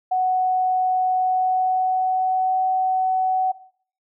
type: tone with pitch glide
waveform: sine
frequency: 742 to 750.2 Hz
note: F#5 to F#5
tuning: +5 to +24 cents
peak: -17 dBFS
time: 0.11-3.52 s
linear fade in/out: 10 ms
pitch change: +19 cents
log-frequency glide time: 1.17-2.64 s
effects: noise-tail reverb RT60 0.5 s tail -17 dB re dry